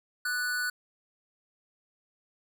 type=tone with amplitude modulation; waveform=square; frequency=1480 Hz; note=F#6; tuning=in tune; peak=-27 dBFS; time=0.25-0.7 s; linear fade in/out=5 ms; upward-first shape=sine; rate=269 Hz; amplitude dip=45%; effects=none